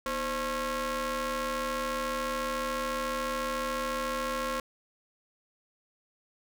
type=ring-modulated tone; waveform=sawtooth; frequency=280 Hz; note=C#4; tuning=18 cents sharp; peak=-23 dBFS; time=0.06-4.6 s; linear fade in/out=2 ms; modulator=803 Hz; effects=none